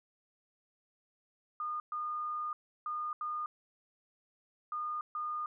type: tone bursts at uneven times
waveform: sine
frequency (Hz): 1220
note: D#6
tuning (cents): -34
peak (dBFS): -34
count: 6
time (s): 1.6-1.8 / 1.92-2.53 / 2.86-3.13 / 3.21-3.46 / 4.72-5.01 / 5.15-5.46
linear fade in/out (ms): 2
effects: none